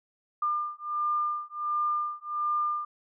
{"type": "beating tone pair", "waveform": "sine", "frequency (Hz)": [1200, 1201.4], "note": ["D6", "D6"], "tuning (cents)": [37, 39], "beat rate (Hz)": 1.4, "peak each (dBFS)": [-30, -30], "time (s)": [0.42, 2.85], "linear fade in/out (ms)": 5, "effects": []}